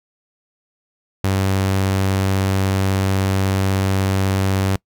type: tone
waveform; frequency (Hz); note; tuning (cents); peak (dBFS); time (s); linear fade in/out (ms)
sawtooth; 96.3; G2; -30; -12; 1.24-4.76; 0
effects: noise-tail reverb RT60 0.1 s tail -25 dB re dry